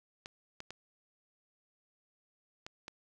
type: clicks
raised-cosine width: 0.2 ms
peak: -26 dBFS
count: 5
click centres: 0.259 / 0.604 / 0.706 / 2.665 / 2.881 s
effects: none